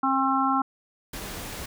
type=harmonic tone; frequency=267.6 Hz; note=C4; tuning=39 cents sharp; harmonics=1 / 3 / 4 / 5; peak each=-26 / -26 / -26 / -26 dBFS; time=0.03-0.62 s; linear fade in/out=5 ms
type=noise; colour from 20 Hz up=pink; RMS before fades=-36 dBFS; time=1.13-1.66 s; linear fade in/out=5 ms
effects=none